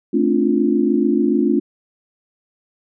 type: chord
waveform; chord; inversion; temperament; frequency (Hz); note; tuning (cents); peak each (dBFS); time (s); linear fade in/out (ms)
sine; D minor seventh; second; equal with one note detuned; 220 / 266.8 / 293.7 / 349.2; A3 / C4 / D4 / F4; 0 / +34 / 0 / 0; -19; 0.13-1.6; 10
effects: none